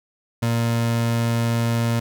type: tone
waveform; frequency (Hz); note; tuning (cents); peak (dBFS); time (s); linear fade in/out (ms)
30% pulse; 116.54; A#2; 0; -16; 0.42-2; 10
effects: none